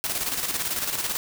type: noise with tremolo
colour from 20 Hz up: white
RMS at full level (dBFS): -26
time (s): 0.04-1.17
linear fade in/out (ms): 0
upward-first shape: square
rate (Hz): 18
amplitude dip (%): 50
effects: none